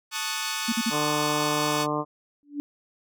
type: chord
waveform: 10% pulse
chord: D# half-diminished seventh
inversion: second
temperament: equal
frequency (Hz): 880 / 1108.7 / 1244.5 / 1480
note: A5 / C#6 / D#6 / F#6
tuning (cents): 0 / 0 / 0 / 0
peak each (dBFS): -25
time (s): 0.11-1.87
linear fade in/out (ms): 50
type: tone bursts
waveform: sine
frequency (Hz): 230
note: A#3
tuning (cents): -23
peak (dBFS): -22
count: 3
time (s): 0.68-0.903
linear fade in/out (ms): 10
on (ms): 45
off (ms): 44
type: harmonic tone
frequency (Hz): 149.7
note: D3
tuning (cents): +33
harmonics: 1 / 2 / 3 / 4 / 5 / 6 / 7 / 8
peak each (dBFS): -34 / -30 / -32 / -32 / -35 / -36 / -30 / -35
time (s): 0.9-2.05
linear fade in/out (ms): 50
type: tone with exponential growth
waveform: sine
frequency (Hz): 289.6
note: D4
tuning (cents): -24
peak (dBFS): -24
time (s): 2.43-2.6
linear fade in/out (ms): 0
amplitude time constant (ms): 36
effects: none